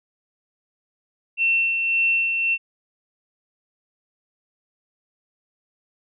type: tone with tremolo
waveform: sine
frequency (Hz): 2700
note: E7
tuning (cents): +41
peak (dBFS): -16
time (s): 1.37-2.58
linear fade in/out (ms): 50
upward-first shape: sine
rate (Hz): 1.8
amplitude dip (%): 40
effects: none